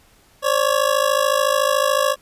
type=ring-modulated tone; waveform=25% pulse; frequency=558 Hz; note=C#5; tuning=11 cents sharp; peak=-9 dBFS; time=0.42-2.16 s; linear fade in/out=50 ms; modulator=26.9 Hz; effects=pink hiss -54 dBFS RMS until 2.21 s + resampled to 32000 Hz